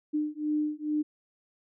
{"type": "beating tone pair", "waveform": "sine", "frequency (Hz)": [300.5, 302.8], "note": ["D4", "D#4"], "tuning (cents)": [40, -47], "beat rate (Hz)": 2.3, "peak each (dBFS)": -30, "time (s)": [0.13, 1.03], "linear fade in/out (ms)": 20, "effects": []}